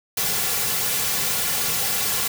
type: noise with comb filter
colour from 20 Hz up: white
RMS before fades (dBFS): -23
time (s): 0.17-2.28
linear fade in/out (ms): 5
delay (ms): 3.2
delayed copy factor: -0.7
effects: none